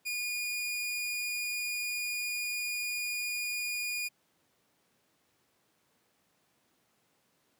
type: tone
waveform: sawtooth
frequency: 2441 Hz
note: D#7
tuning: 34 cents flat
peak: -29 dBFS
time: 0.05-4.09 s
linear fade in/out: 20 ms
effects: pink hiss -72 dBFS RMS until 7.59 s + high-pass 150 Hz 12 dB/octave